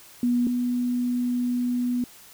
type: tone pair in turn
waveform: sine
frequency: 243 / 245.4 Hz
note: B3 / B3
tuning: -28 / -11 cents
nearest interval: unison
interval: 17 cents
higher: second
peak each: -19 / -22 dBFS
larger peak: first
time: 0.23-0.47 / 0.47-2.04 s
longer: second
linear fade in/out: 2 ms
effects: white hiss -49 dBFS RMS until 2.33 s